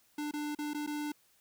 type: tone with dropouts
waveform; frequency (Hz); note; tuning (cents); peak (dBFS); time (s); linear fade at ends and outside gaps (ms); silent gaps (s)
square; 296.8; D4; +18; -35; 0.18-1.12; 5; 0.312-0.336 / 0.55-0.587 / 0.735-0.745 / 0.865-0.873
effects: white hiss -68 dBFS RMS until 1.4 s